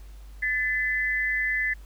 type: tone pair together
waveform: sine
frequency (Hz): 1750.8 / 2021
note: A6 / B6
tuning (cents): -9 / +39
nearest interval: major second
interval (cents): 248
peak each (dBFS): -26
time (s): 0.42-1.74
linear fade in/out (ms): 10
effects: added 50 Hz sine -41 dBFS peak until 1.85 s + pink hiss -58 dBFS RMS until 1.85 s